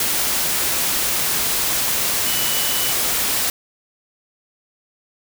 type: tone in noise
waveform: sine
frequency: 2965 Hz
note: F#7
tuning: 3 cents sharp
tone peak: -27 dBFS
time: 2.27-2.92 s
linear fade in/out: 2 ms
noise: white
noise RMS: -20 dBFS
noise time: 0-3.5 s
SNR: -10 dB
effects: none